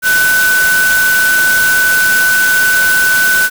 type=tone in noise; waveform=sine; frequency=1500 Hz; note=F#6; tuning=23 cents sharp; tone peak=-8 dBFS; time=0.02-3.5 s; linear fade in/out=50 ms; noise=white; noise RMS=-17 dBFS; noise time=0.02-3.5 s; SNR=+6 dB; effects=none